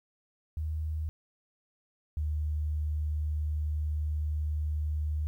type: tone pair in turn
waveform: sine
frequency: 78 / 75.91 Hz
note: D#2 / D#2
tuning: +5 / -42 cents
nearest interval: unison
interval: 47 cents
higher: first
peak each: -30 / -28 dBFS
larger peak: second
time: 0.57-1.09 / 2.17-5.27 s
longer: second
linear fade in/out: 0 ms
effects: 11-bit